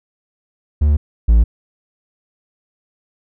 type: tone pair in turn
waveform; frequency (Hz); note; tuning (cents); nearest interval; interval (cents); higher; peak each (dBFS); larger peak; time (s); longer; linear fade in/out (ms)
triangle; 74.1 / 56.18; D2 / A1; +16 / +37; perfect fourth; 479; first; -8 / -5; second; 0.81-0.97 / 1.28-1.44; neither; 10
effects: none